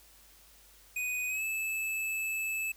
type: tone with pitch glide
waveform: square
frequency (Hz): 2489 to 2614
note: D#7 to E7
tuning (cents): 0 to -15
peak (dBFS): -32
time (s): 0.96-2.72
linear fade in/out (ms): 5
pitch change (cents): +85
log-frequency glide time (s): 1.28-1.43
effects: added 50 Hz sine -63 dBFS peak until 2.76 s + white hiss -59 dBFS RMS until 2.76 s